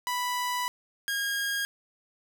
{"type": "tone pair in turn", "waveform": "sawtooth", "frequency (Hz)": [987.8, 1628.5], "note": ["B5", "G#6"], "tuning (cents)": [0, -34], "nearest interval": "major sixth", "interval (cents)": 866, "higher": "second", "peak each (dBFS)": -24, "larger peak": "neither", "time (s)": [[0.07, 0.68], [1.08, 1.65]], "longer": "first", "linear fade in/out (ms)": 0, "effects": []}